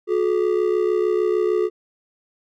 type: ring-modulated tone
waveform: triangle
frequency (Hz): 395.6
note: G4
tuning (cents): +16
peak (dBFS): -12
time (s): 0.07-1.7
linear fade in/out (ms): 50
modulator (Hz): 33.3
effects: none